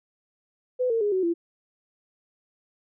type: tone with pitch steps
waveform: sine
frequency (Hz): 503 / 456 / 413.3 / 374.7 / 339.6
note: B4 / A#4 / G#4 / F#4 / F4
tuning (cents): +32 / -38 / -8 / +22 / -48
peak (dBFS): -21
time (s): 0.79-1.34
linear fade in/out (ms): 20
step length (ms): 110
effects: none